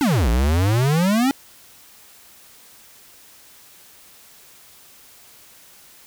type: exponential two-way sweep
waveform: square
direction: down then up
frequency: 311.1 to 55 to 281 Hz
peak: -16 dBFS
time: 0.01-1.31 s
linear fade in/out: 0 ms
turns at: 0.29 s
effects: white hiss -48 dBFS RMS until 6.06 s